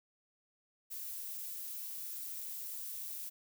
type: noise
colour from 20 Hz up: violet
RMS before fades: -43 dBFS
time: 0.9-3.3 s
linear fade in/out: 20 ms
effects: none